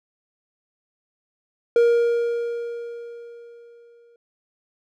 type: tone with exponential decay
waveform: triangle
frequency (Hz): 470.8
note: A#4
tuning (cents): +17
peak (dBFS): -10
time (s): 1.76-4.16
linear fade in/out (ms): 2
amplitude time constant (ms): 520
effects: none